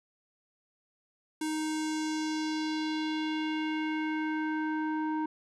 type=tone with low-pass filter sweep; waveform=square; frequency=311.1 Hz; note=D#4; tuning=in tune; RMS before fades=-32 dBFS; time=1.41-5.26 s; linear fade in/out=5 ms; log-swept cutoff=9600 to 1100 Hz; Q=2; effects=none